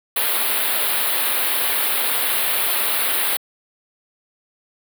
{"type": "band-stop noise", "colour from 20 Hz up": "white", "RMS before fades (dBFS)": -20, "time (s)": [0.16, 3.37], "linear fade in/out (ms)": 5, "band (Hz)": [4200, 9600], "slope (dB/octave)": 48, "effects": ["high-pass 400 Hz 12 dB/octave"]}